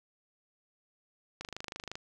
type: click train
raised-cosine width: 0.2 ms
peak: -22 dBFS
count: 15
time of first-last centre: 1.41-1.955 s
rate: 25.7 Hz
effects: none